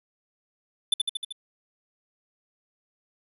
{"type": "tone with echo", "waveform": "square", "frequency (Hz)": 3513, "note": "A7", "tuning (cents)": -3, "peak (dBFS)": -18, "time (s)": [0.92, 0.94], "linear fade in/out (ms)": 5, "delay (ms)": 77, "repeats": 5, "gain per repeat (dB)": -3, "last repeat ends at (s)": 1.325, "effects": ["resampled to 32000 Hz"]}